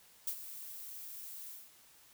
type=noise with ADSR envelope; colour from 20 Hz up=violet; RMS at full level=-35 dBFS; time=0.27-1.72 s; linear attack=4 ms; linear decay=75 ms; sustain=-12 dB; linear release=230 ms; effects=white hiss -62 dBFS RMS until 2.13 s